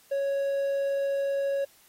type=tone; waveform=triangle; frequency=554.4 Hz; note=C#5; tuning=in tune; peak=-23 dBFS; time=0.11-1.65 s; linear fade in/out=10 ms; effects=white hiss -59 dBFS RMS until 1.88 s + AAC 48 kbps